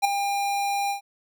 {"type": "tone with ADSR envelope", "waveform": "square", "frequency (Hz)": 802, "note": "G5", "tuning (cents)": 39, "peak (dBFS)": -15, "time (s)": [0.02, 1.01], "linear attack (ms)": 27, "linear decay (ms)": 10, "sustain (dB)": -9, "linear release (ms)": 110, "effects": []}